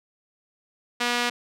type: tone with band-pass filter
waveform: sawtooth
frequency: 241.6 Hz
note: B3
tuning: 38 cents flat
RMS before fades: -25 dBFS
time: 1-1.3 s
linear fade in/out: 10 ms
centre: 2800 Hz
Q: 0.7
effects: none